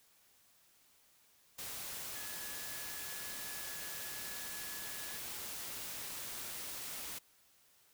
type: tone in noise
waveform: sine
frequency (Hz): 1698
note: G#6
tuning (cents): +38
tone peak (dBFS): -52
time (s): 2.15-5.18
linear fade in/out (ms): 10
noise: white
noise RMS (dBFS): -44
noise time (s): 1.58-7.19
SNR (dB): -11
effects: white hiss -68 dBFS RMS until 7.93 s